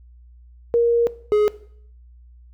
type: tone pair in turn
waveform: sine / triangle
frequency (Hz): 470 / 420.3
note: A#4 / G#4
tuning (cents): +14 / +21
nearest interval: major second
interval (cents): 193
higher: first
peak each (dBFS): -13 / -11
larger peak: second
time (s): 0.74-1.07 / 1.32-1.48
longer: first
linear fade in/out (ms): 0
effects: noise-tail reverb RT60 0.6 s tail -18 dB re dry + added 60 Hz sine -44 dBFS peak until 2.53 s